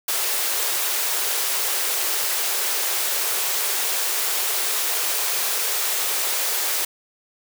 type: high-pass noise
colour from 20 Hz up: white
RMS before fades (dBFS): -23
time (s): 0.08-6.85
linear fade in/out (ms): 5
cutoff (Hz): 350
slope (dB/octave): 96
effects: none